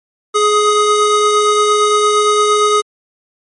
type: tone pair together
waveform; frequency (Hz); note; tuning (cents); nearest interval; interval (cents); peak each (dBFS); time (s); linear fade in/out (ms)
square; 419.9 / 1251; G#4 / D#6; +19 / +9; octave + perfect fifth; 1890; -13; 0.34-2.82; 20
effects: MP3 48 kbps